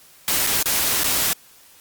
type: noise with dropouts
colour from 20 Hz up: white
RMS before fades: -20 dBFS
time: 0.28-1.33 s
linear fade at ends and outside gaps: 0 ms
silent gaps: 0.466-0.471 / 0.627-0.658 / 1.034-1.043 s
effects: white hiss -50 dBFS RMS until 1.8 s + Opus 48 kbps